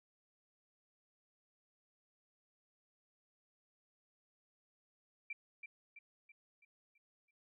sine tone with echo, 2349 Hz, D7, in tune, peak -40 dBFS, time 5.3-5.33 s, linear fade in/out 5 ms, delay 330 ms, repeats 6, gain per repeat -6 dB, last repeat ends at 7.31 s, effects none

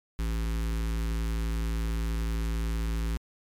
square tone with notch filter, 55.5 Hz, A1, 16 cents sharp, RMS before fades -29 dBFS, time 0.19-3.17 s, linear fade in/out 0 ms, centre 650 Hz, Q 1.1, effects MP3 96 kbps

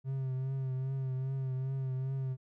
triangle tone with vibrato, 132.2 Hz, C3, 18 cents sharp, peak -30 dBFS, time 0.04-2.37 s, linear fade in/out 50 ms, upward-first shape triangle, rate 2.5 Hz, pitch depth 43 cents each way, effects none

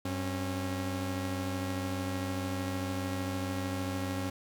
sawtooth tone pair together, 95.2 / 272.3 Hz, F#2 / C#4, +50 / -31 cents, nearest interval octave + tritone, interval 1819 cents, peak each -31 / -31 dBFS, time 0.05-4.3 s, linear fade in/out 5 ms, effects none

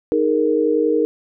sine chord, D# suspended fourth, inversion none, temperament equal, 311.1 / 415.3 / 466.2 Hz, D#4 / G#4 / A#4, 0 / 0 / 0 cents, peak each -19 / -21 / -17 dBFS, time 0.12-1.05 s, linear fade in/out 0 ms, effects none

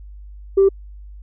sine tone, 390.4 Hz, G4, 7 cents flat, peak -8 dBFS, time 0.57-0.69 s, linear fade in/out 10 ms, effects tanh soft clip ceiling -6 dBFS + added 50 Hz sine -35 dBFS peak until 1.22 s

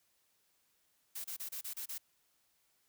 blue noise bursts, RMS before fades -42 dBFS, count 7, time 1.15-1.982 s, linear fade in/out 10 ms, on 94 ms, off 29 ms, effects white hiss -75 dBFS RMS until 2.88 s

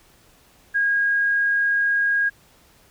sine tone, 1634 Hz, G#6, 29 cents flat, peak -17 dBFS, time 0.74-2.3 s, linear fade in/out 20 ms, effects pink hiss -55 dBFS RMS until 2.9 s

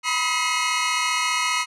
25% pulse tone cluster, 970 / 1005 / 1271 / 2143 / 2900 Hz, B5 / B5 / D#6 / C7 / F#7, -31 / +30 / +36 / +41 / -35 cents, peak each -26 / -26 / -21 / -22 / -26 dBFS, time 0.03-1.66 s, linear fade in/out 50 ms, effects resampled to 24000 Hz

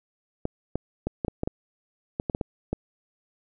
clicks, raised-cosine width 2 ms, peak -13 dBFS, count 12, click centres 0.454 / 0.756 / 1.07 / 1.248 / 1.282 / 1.434 / 1.475 / 2.199 / 2.298 / 2.349 / 2.412 / 2.73 s, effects none

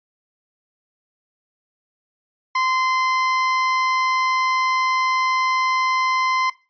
30% pulse tone, 1036 Hz, C6, 17 cents flat, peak -15 dBFS, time 2.55-6.5 s, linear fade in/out 5 ms, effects noise-tail reverb RT60 0.3 s tail -19 dB re dry + resampled to 11025 Hz

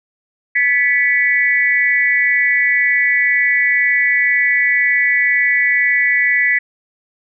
sine tone with amplitude modulation, 1975.5 Hz, B6, in tune, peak -7 dBFS, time 0.55-6.59 s, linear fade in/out 10 ms, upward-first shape sine, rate 258 Hz, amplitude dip 95%, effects none

